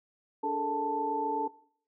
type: tone cluster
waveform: sine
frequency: 290.5 / 425 / 452.6 / 882 Hz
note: D4 / G#4 / A4 / A5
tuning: -19 / +40 / +49 / +4 cents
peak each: -36 / -36 / -36 / -30 dBFS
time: 0.43-1.48 s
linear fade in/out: 10 ms
effects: noise-tail reverb RT60 0.5 s tail -18 dB re dry